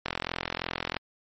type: click train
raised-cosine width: 0.3 ms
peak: -12 dBFS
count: 40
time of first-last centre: 0.06-0.967 s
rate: 43 Hz
effects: MP3 32 kbps

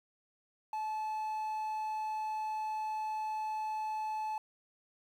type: tone with quantisation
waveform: triangle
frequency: 865 Hz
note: A5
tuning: 30 cents flat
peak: -32 dBFS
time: 0.73-4.38 s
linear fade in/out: 2 ms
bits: 10
effects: none

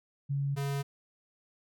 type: tone pair in turn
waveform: sine / square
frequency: 139.9 / 139.9 Hz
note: C#3 / C#3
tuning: +16 / +16 cents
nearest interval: unison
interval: 0 cents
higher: neither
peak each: -28 / -31 dBFS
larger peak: first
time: 0.29-0.56 / 0.56-0.83 s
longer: neither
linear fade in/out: 20 ms
effects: none

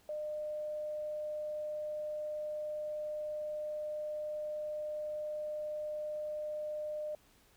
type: tone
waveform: sine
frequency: 605 Hz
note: D#5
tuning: 49 cents flat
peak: -36 dBFS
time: 0.09-7.15 s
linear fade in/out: 2 ms
effects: pink hiss -66 dBFS RMS until 7.56 s

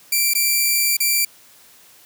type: tone with dropouts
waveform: 5% pulse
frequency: 2349 Hz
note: D7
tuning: in tune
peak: -6 dBFS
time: 0.12-1.25 s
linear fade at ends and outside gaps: 5 ms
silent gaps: 0.337-0.35 / 0.969-1.002 s
effects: white hiss -49 dBFS RMS until 2.05 s + high-pass 80 Hz 12 dB/octave

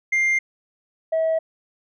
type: tone pair in turn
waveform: sine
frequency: 2100 / 645.2 Hz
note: C7 / E5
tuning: +6 / -37 cents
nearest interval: octave + minor sixth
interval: 2043 cents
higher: first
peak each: -14 / -16 dBFS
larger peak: first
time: 0.12-0.39 / 1.12-1.39 s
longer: neither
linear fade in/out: 10 ms
effects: tanh soft clip ceiling -16 dBFS

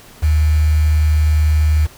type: tone with quantisation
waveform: sine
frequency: 76.7 Hz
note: D#2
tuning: 24 cents flat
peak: -10 dBFS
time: 0.22-1.87 s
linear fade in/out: 20 ms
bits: 5
effects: pink hiss -42 dBFS RMS until 1.97 s

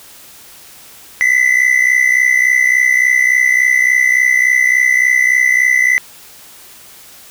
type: tone pair together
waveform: triangle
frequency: 1975.5 / 2039 Hz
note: B6 / C7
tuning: 0 / -45 cents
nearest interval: minor second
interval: 55 cents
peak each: -10 dBFS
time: 1.21-5.98 s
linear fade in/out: 0 ms
effects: white hiss -39 dBFS RMS until 7.3 s

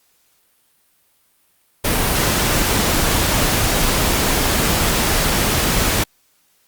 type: noise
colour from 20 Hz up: pink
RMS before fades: -17 dBFS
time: 1.84-6.04 s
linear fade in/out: 10 ms
effects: white hiss -60 dBFS RMS until 6.67 s + Opus 48 kbps

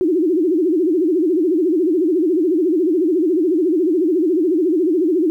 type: tone with vibrato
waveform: sine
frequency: 338.4 Hz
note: E4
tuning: 45 cents sharp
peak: -13 dBFS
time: 0.01-5.3 s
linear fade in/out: 0 ms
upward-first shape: sine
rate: 14 Hz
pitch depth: 200 cents each way
effects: 9-bit

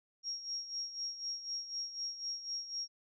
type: tone with tremolo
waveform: sine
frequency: 5588 Hz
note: F8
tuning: in tune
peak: -35 dBFS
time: 0.23-2.88 s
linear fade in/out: 50 ms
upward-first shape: sine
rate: 4 Hz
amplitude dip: 70%
effects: none

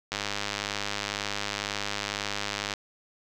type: click train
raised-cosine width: 0.2 ms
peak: -12 dBFS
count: 268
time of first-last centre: 0.12-2.738 s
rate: 102 Hz
effects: none

